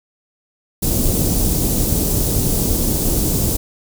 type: band-stop noise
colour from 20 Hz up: pink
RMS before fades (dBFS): -17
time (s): 0.82-3.57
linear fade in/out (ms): 10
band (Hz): 390 to 7700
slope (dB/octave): 12
effects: none